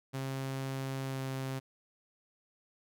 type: tone with pitch glide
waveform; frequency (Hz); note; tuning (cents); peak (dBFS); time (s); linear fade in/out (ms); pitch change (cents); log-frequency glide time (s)
sawtooth; 134.2 to 133.04; C3 to C3; +44 to +29; -31; 0.13-1.6; 20; -15; 1.04-1.21
effects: none